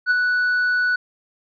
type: tone with ADSR envelope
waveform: triangle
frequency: 1480 Hz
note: F#6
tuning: in tune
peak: -11 dBFS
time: 0.06-0.96 s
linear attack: 47 ms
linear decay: 21 ms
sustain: -4 dB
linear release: 6 ms
effects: resampled to 11025 Hz